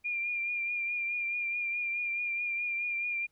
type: tone with vibrato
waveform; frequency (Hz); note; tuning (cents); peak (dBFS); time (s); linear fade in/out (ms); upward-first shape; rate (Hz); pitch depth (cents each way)
sine; 2401; D7; +38; -30; 0.04-3.27; 20; triangle; 4.7; 37
effects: pink hiss -75 dBFS RMS until 3.31 s